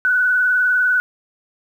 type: tone with vibrato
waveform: sine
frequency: 1480 Hz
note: F#6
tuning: in tune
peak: -13 dBFS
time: 0.05-1 s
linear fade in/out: 0 ms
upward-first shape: sine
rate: 20 Hz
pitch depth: 41 cents each way
effects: 8-bit